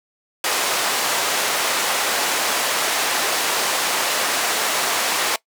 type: band-pass noise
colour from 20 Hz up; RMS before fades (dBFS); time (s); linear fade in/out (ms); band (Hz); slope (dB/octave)
pink; -21; 0.44-5.36; 2; 590 to 12000; 12
effects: noise-tail reverb RT60 0.1 s tail -20 dB re dry